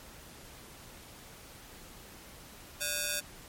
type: ring-modulated tone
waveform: 5% pulse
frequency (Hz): 1024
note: C6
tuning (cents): -38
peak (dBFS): -16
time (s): 2.8-3.21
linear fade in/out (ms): 20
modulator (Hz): 432
effects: pink hiss -51 dBFS RMS until 3.48 s + MP3 64 kbps